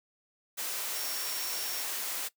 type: tone in noise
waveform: sine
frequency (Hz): 5540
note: F8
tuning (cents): -15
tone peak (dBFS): -40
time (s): 0.94-1.83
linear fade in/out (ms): 20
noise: white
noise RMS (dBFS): -35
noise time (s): 0.57-2.29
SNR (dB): -8
effects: noise-tail reverb RT60 0.1 s tail -19 dB re dry + high-pass 400 Hz 12 dB/octave